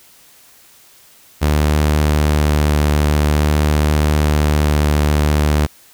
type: tone with vibrato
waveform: sawtooth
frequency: 74.9 Hz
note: D2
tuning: 35 cents sharp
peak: -8 dBFS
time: 1.41-5.67 s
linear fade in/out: 20 ms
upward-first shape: triangle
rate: 0.49 Hz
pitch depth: 13 cents each way
effects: white hiss -47 dBFS RMS until 5.93 s